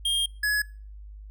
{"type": "tone pair in turn", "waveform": "square", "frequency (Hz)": [3221, 1689.6], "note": ["G7", "G#6"], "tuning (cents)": [46, 29], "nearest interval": "major seventh", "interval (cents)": 1117, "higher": "first", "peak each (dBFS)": -23, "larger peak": "neither", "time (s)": [[0.05, 0.26], [0.43, 0.62]], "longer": "first", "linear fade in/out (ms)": 5, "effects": ["noise-tail reverb RT60 0.4 s tail -25 dB re dry", "added 51 Hz sine -40 dBFS peak until 1.3 s"]}